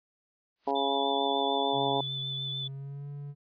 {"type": "noise with exponential growth", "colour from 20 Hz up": "white", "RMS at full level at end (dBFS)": -45, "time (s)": [0.56, 0.71], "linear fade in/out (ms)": 1, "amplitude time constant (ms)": 31}
{"type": "harmonic tone", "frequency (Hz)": 138.59, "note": "C#3", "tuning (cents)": 0, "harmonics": [2, 3, 4, 5, 6, 7], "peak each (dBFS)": [-35, -32, -36, -32, -32, -34], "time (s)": [0.67, 2.01], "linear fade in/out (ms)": 5}
{"type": "tone with vibrato", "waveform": "sine", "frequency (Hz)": 3500, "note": "A7", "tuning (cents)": -10, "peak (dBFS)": -33, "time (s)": [0.75, 2.68], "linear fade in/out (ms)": 10, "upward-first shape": "sine", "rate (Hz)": 6.7, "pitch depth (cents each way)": 19}
{"type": "tone with pitch glide", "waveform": "triangle", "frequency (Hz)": [135.8, 143.21], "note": ["C#3", "D3"], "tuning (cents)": [-35, -43], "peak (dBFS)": -35, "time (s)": [1.72, 3.35], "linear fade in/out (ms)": 50, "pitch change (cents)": 92, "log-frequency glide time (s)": [2.69, 3.08]}
{"effects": ["resampled to 11025 Hz"]}